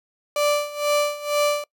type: tone with tremolo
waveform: 35% pulse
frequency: 587 Hz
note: D5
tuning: 1 cent flat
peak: -15 dBFS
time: 0.36-1.64 s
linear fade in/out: 2 ms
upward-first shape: sine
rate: 2.1 Hz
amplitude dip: 85%
effects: noise-tail reverb RT60 0.1 s tail -23 dB re dry